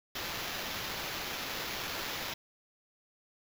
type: noise with sample-and-hold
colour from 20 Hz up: blue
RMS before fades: -38 dBFS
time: 0.15-2.34 s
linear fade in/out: 5 ms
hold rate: 8820 Hz
effects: none